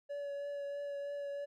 triangle tone with vibrato, 569 Hz, C#5, 45 cents sharp, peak -36 dBFS, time 0.09-1.46 s, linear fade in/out 20 ms, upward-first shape triangle, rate 3.1 Hz, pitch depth 17 cents each way, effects none

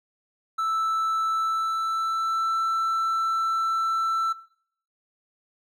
triangle tone with pitch glide, 1318.5 to 1332.3 Hz, E6 to E6, 0 to +18 cents, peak -21 dBFS, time 0.58-4.33 s, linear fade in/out 10 ms, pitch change +18 cents, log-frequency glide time 1.29-2.59 s, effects noise-tail reverb RT60 0.6 s tail -17 dB re dry

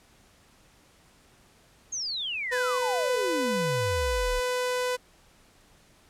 sine exponential sweep, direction down, 6645 to 32.54 Hz, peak -29 dBFS, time 1.92-4.4 s, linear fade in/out 10 ms
sawtooth tone, 499.6 Hz, B4, 20 cents sharp, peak -22 dBFS, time 2.51-4.97 s, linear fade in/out 20 ms
effects pink hiss -59 dBFS RMS until 6.09 s + low-pass 11000 Hz 12 dB/octave

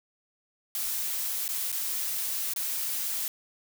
blue noise with dropouts, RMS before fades -31 dBFS, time 0.75-3.28 s, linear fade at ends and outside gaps 1 ms, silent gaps 1.48-1.489 / 1.718-1.726 / 2.536-2.561 s, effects none

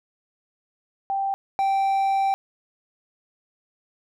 sine / triangle tone pair in turn, 784 / 781 Hz, G5 / G5, 0 / -7 cents, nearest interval unison, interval 7 cents, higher first, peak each -22 / -17 dBFS, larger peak second, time 1.1-1.34 / 1.59-2.34 s, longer second, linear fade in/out 0 ms, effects none

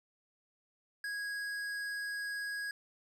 triangle tone with tanh clipping, 1653 Hz, G#6, 9 cents flat, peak -38 dBFS, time 1.04-2.71 s, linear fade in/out 2 ms, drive 18 dB, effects none

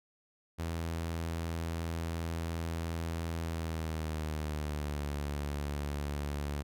sawtooth tone with pitch glide, 82.8 to 72.5 Hz, E2 to D2, +8 to -22 cents, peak -30 dBFS, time 0.58-6.63 s, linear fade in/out 20 ms, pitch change -230 cents, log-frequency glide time 3.44-5.06 s, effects none

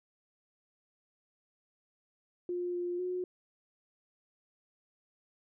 sine tone with pitch steps, 354.5 / 352.4 / 363 Hz, F4 / F4 / F#4, +26 / +16 / -33 cents, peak -32 dBFS, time 2.49-3.24 s, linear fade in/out 2 ms, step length 250 ms, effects none

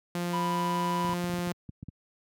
sawtooth tone with pitch glide, 174.61 to 175.72 Hz, F3 to F3, 0 to +11 cents, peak -25 dBFS, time 0.15-1.52 s, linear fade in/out 0 ms, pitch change +11 cents, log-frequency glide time 0.27-0.82 s
triangle tone, 987.8 Hz, B5, in tune, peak -27 dBFS, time 0.33-1.14 s, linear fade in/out 5 ms
clicks, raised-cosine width 5 ms, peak -25 dBFS, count 11, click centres 1.048 / 1.092 / 1.129 / 1.241 / 1.296 / 1.338 / 1.387 / 1.473 / 1.692 / 1.829 / 1.886 s
effects high-pass 100 Hz 12 dB/octave

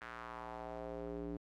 square tone with band-pass filter sweep, 58.27 Hz, A#1, in tune, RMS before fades -45 dBFS, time 0.01-1.37 s, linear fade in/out 5 ms, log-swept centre 1600 to 310 Hz, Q 2.2, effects AAC 64 kbps

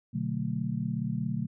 sine chord, B minor seventh, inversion none, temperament just, 123.47 / 148.16 / 185.21 / 222.2 Hz, B2 / D3 / F#3 / A3, 0 / +16 / +2 / +17 cents, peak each -34 dBFS, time 0.13-1.47 s, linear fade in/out 20 ms, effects none

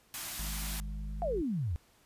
white band-stop noise, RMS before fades -39 dBFS, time 0.14-0.8 s, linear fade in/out 0 ms, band 360 to 580 Hz, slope 96 dB/octave
harmonic tone, 51.2 Hz, G#1, 24 cents flat, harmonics 1 / 3 / 4, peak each -36 / -46 / -48 dBFS, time 0.39-1.42 s, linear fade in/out 5 ms
sine exponential sweep, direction down, 735 to 73.42 Hz, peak -30 dBFS, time 1.22-1.76 s, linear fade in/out 0 ms
effects pink hiss -65 dBFS RMS until 2.05 s + resampled to 32000 Hz

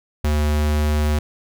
square tone, 75.1 Hz, D2, 39 cents sharp, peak -17 dBFS, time 0.24-1.19 s, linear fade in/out 5 ms, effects none

